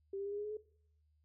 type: tone with pitch steps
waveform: sine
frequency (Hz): 392 / 397.7 / 403.5 / 409.4 / 415.3 / 421.4 / 427.5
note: G4 / G4 / G#4 / G#4 / G#4 / G#4 / A4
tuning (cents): 0 / +25 / -50 / -25 / 0 / +25 / -50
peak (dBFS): -38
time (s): 0.13-0.571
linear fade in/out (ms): 5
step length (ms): 63
effects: noise-tail reverb RT60 0.6 s tail -19 dB re dry + added 76 Hz sine -70 dBFS peak until 1.24 s